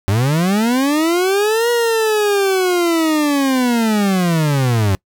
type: linear two-way sweep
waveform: 40% pulse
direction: up then down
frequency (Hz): 92.5 to 480.2 to 92.5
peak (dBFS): -12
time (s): 0.08-4.95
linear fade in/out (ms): 0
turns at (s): 1.7
effects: noise-tail reverb RT60 0.1 s tail -25 dB re dry